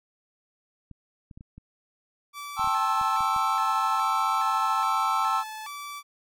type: clicks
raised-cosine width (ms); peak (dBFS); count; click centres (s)
5; -32; 11; 0.913 / 1.312 / 1.375 / 1.409 / 1.58 / 2.595 / 2.644 / 2.674 / 3.013 / 3.207 / 3.363
type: tone with vibrato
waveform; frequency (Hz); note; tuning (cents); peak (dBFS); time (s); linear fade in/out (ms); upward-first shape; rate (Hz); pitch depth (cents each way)
sawtooth; 1002; B5; +25; -32; 2.33-6.03; 50; square; 1.2; 250
type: chord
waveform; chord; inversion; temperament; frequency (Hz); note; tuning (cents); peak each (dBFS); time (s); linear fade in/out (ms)
triangle; A minor seventh; third; equal with one note detuned; 784 / 880 / 1064.8 / 1318.5; G5 / A5 / C6 / E6; 0 / 0 / +30 / 0; -29 / -27 / -27 / -24; 2.56-5.44; 50
effects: none